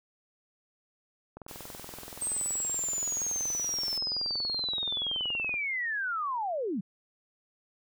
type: click train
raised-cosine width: 1 ms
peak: -29 dBFS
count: 89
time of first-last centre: 1.37-5.541 s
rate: 21.1 Hz
type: noise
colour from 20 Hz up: white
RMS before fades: -46 dBFS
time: 1.48-3.98 s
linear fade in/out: 5 ms
type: linear sweep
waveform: sine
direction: down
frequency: 8372 to 164.81 Hz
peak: -29 dBFS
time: 2.21-6.81 s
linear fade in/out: 10 ms
effects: none